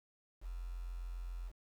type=tone with quantisation; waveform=sine; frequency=43.68 Hz; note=F1; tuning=1 cent sharp; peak=-40 dBFS; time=0.41-1.52 s; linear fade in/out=50 ms; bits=10; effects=none